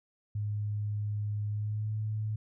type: tone with pitch glide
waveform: sine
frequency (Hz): 104.4 to 107.65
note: G#2 to A2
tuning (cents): +10 to -37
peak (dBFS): -30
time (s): 0.35-2.36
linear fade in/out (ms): 5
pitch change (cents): +53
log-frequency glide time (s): 1.49-1.92
effects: none